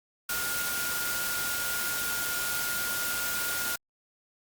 sine tone in noise, 1421 Hz, F6, 30 cents sharp, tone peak -33 dBFS, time 0.29-3.76 s, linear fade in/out 5 ms, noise white, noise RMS -32 dBFS, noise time 0.29-3.76 s, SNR -4 dB, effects Opus 48 kbps

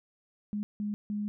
sine tone bursts at uneven times, 207.7 Hz, G#3, in tune, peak -30 dBFS, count 3, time 0.53-0.63 / 0.8-0.94 / 1.1-1.28 s, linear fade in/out 0 ms, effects none

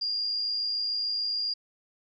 sine tone with amplitude modulation, 4811 Hz, D8, 41 cents sharp, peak -25 dBFS, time 0.01-1.54 s, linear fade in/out 10 ms, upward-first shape sine, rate 107 Hz, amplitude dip 40%, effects none

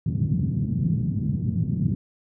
pink band-pass noise, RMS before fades -24 dBFS, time 0.06-1.95 s, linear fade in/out 5 ms, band 110 to 190 Hz, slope 24 dB/octave, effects none

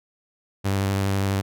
sawtooth tone with vibrato, 98 Hz, G2, in tune, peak -17 dBFS, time 0.64-1.42 s, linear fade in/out 20 ms, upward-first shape triangle, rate 12 Hz, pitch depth 22 cents each way, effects none

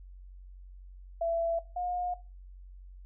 sine tone pair in turn, 669 / 715.4 Hz, E5 / F5, +25 / +41 cents, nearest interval minor second, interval 116 cents, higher second, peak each -27 / -31 dBFS, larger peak first, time 1.21-1.59 / 1.76-2.14 s, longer neither, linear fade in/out 5 ms, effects noise-tail reverb RT60 0.3 s tail -17 dB re dry + added 46 Hz sine -46 dBFS peak until 3.05 s

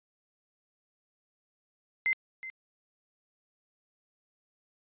sine tone with echo, 2074 Hz, C7, 16 cents flat, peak -24 dBFS, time 2.06-2.13 s, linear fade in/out 0 ms, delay 370 ms, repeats 1, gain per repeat -14 dB, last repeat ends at 2.5 s, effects resampled to 8000 Hz

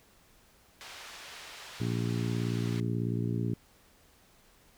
white band-pass noise, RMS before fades -47 dBFS, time 0.81-2.8 s, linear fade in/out 0 ms, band 520 to 4200 Hz, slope 12 dB/octave
harmonic tone, 58.27 Hz, A#1, in tune, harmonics 2 / 3 / 4 / 5 / 6 / 7, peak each -31 / -35 / -37 / -39 / -41 / -42 dBFS, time 1.8-3.54 s, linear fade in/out 5 ms
effects pink hiss -62 dBFS RMS until 4.77 s

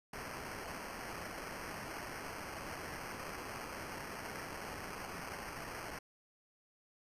white noise with sample-and-hold, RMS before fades -45 dBFS, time 0.13-5.99 s, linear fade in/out 5 ms, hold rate 3675 Hz, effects resampled to 32000 Hz

